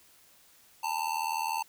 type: tone with amplitude modulation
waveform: square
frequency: 894 Hz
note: A5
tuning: 27 cents sharp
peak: -26 dBFS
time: 0.83-1.63 s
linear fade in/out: 10 ms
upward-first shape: sine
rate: 80 Hz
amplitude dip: 95%
effects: white hiss -60 dBFS RMS until 1.68 s